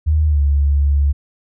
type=tone with pitch glide; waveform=sine; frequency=77.1 to 71.11 Hz; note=D#2 to C#2; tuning=-15 to +45 cents; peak=-11 dBFS; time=0.06-1.13 s; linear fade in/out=20 ms; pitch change=-140 cents; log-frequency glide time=0.26-0.41 s; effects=none